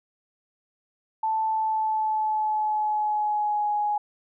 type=tone with pitch glide; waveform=sine; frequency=880 to 834.5 Hz; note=A5 to G#5; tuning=0 to +8 cents; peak=-22 dBFS; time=1.23-3.98 s; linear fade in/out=5 ms; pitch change=-92 cents; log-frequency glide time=1.44-3.69 s; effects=none